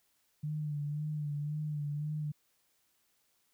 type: tone with vibrato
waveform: sine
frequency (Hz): 149.1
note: D3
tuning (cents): +27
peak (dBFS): -33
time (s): 0.43-2.32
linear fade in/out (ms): 10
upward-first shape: sine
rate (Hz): 1.9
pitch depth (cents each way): 42
effects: white hiss -74 dBFS RMS until 3.53 s